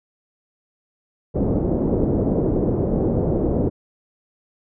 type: low-pass noise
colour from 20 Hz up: white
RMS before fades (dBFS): -20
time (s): 1.34-3.7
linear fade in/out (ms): 20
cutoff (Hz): 470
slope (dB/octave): 24
effects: none